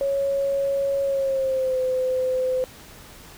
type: tone with pitch glide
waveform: sine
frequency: 553 to 513 Hz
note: C#5 to C5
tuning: -4 to -34 cents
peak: -20 dBFS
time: 0.01-2.64 s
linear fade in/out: 0 ms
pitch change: -130 cents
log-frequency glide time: 1.04-1.8 s
effects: pink hiss -45 dBFS RMS until 3.37 s